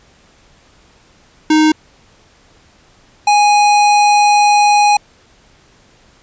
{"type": "tone pair in turn", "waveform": "square", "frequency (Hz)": [310.2, 828.1], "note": ["D#4", "G#5"], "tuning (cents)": [-5, -5], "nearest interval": "octave + perfect fourth", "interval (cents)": 1700, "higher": "second", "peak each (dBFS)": -8, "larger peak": "neither", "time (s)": [[1.5, 1.72], [3.27, 4.97]], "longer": "second", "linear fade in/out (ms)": 5, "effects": ["pink hiss -49 dBFS RMS until 6.22 s", "resampled to 16000 Hz"]}